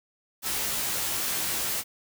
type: noise with comb filter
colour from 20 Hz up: white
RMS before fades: -29 dBFS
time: 0.42-1.84 s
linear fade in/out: 50 ms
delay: 16 ms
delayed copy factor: +0.95
effects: none